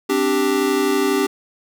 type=chord; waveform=square; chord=C suspended second; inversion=none; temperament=equal; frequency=261.6 / 293.7 / 392 Hz; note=C4 / D4 / G4; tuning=0 / 0 / 0 cents; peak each=-24 / -22 / -19 dBFS; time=0.09-1.27 s; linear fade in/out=10 ms; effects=none